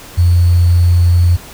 sine tone with sample-and-hold, 87.31 Hz, F2, in tune, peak -6 dBFS, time 0.17-1.37 s, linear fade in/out 20 ms, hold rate 4410 Hz, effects pink hiss -34 dBFS RMS until 1.53 s

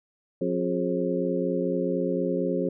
harmonic tone with a mistuned harmonic, 89.2 Hz, F2, 37 cents sharp, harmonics 2 / 3 / 4 / 5 / 6, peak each -30 / -30 / -30 / -30 / -30 dBFS, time 0.41-2.69 s, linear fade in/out 5 ms, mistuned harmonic 5, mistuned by -100 cents, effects none

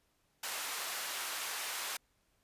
pink high-pass noise, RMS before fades -39 dBFS, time 0.43-1.97 s, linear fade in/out 5 ms, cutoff 1000 Hz, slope 12 dB/octave, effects pink hiss -75 dBFS RMS until 2.43 s + resampled to 32000 Hz

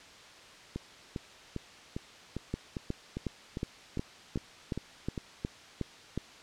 two click trains, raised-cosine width 3 ms, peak -19 / -22 dBFS, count 11 / 12, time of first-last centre 2.54-6.176 / 0.76-5.178 s, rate 2.75 / 2.49 Hz, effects white hiss -52 dBFS RMS until 6.42 s + low-pass 5000 Hz 12 dB/octave

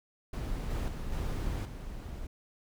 brown noise with level steps, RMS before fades -35 / -32 / -37 / -33 / -41 dBFS, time 0.33-2.27 s, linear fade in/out 5 ms, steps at 0.7 / 0.88 / 1.12 / 1.65 s, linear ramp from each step 5 ms, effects none

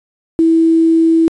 sine tone with quantisation, 327.1 Hz, E4, 13 cents flat, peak -7 dBFS, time 0.39-1.28 s, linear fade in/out 0 ms, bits 6, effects resampled to 22050 Hz

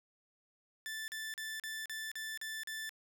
sawtooth tone bursts, 1760 Hz, A6, in tune, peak -36 dBFS, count 8, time 0.86-2.893 s, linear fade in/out 0 ms, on 220 ms, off 39 ms, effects none

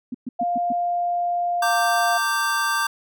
sine tone bursts, 247.5 Hz, B3, 4 cents sharp, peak -25 dBFS, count 5, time 0.12-0.725 s, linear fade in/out 5 ms, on 25 ms, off 120 ms
sine tone, 701 Hz, F5, 6 cents sharp, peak -20 dBFS, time 0.39-2.18 s, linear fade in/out 10 ms
square chord, G minor, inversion first, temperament equal with one note detuned, 915.8 / 1174.7 / 1568 Hz, Bb5 / D6 / G6, -31 / 0 / 0 cents, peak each -28 / -25 / -24 dBFS, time 1.62-2.87 s, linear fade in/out 5 ms
effects none

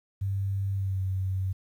sine tone with pitch glide, 98 to 94.66 Hz, G2 to F#2, 0 to +40 cents, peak -26 dBFS, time 0.21-1.53 s, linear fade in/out 10 ms, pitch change -60 cents, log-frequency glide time 0.74-1.01 s, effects 10-bit

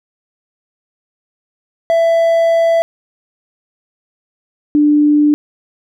triangle / sine tone pair in turn, 665 / 296.2 Hz, E5 / D4, +15 / +15 cents, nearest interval octave + major second, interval 1400 cents, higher first, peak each -7 dBFS, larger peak neither, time 1.9-2.82 / 4.75-5.34 s, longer first, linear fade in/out 0 ms, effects none

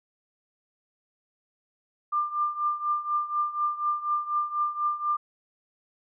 sine tone with tremolo, 1194 Hz, D6, 28 cents sharp, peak -21 dBFS, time 2.12-5.17 s, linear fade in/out 10 ms, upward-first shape triangle, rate 4.1 Hz, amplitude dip 85%, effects none

